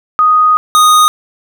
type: tone pair in turn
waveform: sine / square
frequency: 1244.5 / 1240 Hz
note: D#6 / D#6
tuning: 0 / -6 cents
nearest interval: unison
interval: 6 cents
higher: first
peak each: -5 dBFS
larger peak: neither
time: 0.19-0.57 / 0.75-1.08 s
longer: first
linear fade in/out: 0 ms
effects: none